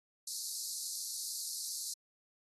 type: high-pass noise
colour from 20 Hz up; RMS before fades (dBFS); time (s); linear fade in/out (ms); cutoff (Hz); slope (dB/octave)
pink; -40; 0.27-1.94; 5; 4100; 96
effects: AAC 32 kbps